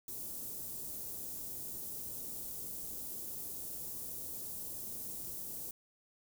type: band-stop noise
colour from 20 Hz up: white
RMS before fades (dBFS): -43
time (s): 0.08-5.71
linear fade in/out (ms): 2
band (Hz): 420 to 9500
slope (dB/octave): 12
effects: none